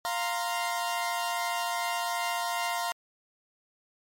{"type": "chord", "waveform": "sawtooth", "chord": "F suspended fourth", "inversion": "none", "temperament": "equal", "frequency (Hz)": [698.5, 932.3, 1046.5], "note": ["F5", "Bb5", "C6"], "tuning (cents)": [0, 0, 0], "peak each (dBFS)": [-28, -29, -31], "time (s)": [0.05, 2.92], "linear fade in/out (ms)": 0, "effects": ["MP3 64 kbps"]}